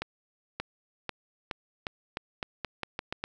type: accelerating click train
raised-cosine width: 0.3 ms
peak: -16 dBFS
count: 12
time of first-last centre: 0.02-3.24 s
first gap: 580 ms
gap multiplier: 0.85
effects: none